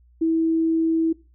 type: tone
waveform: sine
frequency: 325.4 Hz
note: E4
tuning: 22 cents flat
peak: -17 dBFS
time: 0.21-1.13 s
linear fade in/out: 10 ms
effects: noise-tail reverb RT60 0.3 s tail -21 dB re dry + added 60 Hz sine -52 dBFS peak until 1.34 s

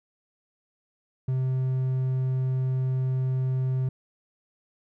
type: tone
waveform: triangle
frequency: 130 Hz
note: C3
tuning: 11 cents flat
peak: -21 dBFS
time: 1.28-3.89 s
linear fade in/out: 5 ms
effects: none

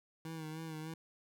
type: tone with vibrato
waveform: 25% pulse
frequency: 159 Hz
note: D#3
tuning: 38 cents sharp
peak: -38 dBFS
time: 0.25-0.94 s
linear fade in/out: 2 ms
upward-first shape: sine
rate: 3.3 Hz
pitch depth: 43 cents each way
effects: none

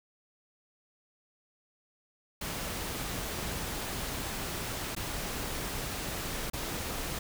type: noise with dropouts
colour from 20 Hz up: pink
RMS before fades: -36 dBFS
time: 2.41-7.19 s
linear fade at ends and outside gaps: 5 ms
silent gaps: 4.951-4.964 / 6.5-6.533 s
effects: none

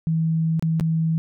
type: tone with dropouts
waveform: sine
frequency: 161.8 Hz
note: E3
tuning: 32 cents flat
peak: -18 dBFS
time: 0.07-1.18 s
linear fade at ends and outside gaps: 0 ms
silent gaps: 0.595-0.625 / 0.798-0.809 s
effects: none

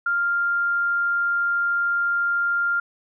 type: tone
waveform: sine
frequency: 1396.9 Hz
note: F6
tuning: in tune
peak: -19 dBFS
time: 0.06-2.8 s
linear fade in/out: 5 ms
effects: none

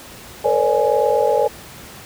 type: tone cluster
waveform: sine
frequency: 445.7 / 487.4 / 546 / 594 / 834 Hz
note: A4 / B4 / C#5 / D5 / G#5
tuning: +22 / -23 / -26 / +20 / +7 cents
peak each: -20 dBFS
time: 0.44-1.48 s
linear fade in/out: 10 ms
effects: pink hiss -38 dBFS RMS until 2.05 s + high-pass 60 Hz 12 dB/octave

